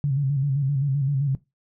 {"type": "tone with vibrato", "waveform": "sine", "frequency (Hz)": 138.8, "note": "C#3", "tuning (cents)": 3, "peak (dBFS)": -19, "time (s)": [0.04, 1.35], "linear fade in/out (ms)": 0, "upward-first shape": "square", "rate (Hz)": 7.7, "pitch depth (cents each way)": 63, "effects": ["noise-tail reverb RT60 0.2 s tail -18 dB re dry"]}